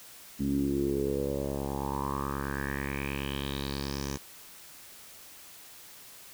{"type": "tone with low-pass filter sweep", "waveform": "10% pulse", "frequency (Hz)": 69.3, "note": "C#2", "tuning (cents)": 0, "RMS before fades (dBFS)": -32, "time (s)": [0.39, 4.18], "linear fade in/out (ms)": 20, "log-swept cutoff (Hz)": [240, 6500], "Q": 5.5, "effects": ["white hiss -50 dBFS RMS until 6.33 s"]}